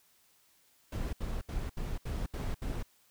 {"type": "noise bursts", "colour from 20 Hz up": "brown", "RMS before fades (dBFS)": -35, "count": 7, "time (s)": [0.92, 2.828], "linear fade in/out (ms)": 5, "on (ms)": 210, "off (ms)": 73, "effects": ["white hiss -67 dBFS RMS until 3.1 s"]}